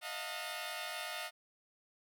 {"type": "tone cluster", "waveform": "10% pulse", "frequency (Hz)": [622, 673, 718, 899], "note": ["D#5", "E5", "F5", "A5"], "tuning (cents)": [-1, 36, 48, 37], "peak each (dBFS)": [-36, -40, -35, -39], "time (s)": [0.01, 1.31], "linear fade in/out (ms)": 50, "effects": []}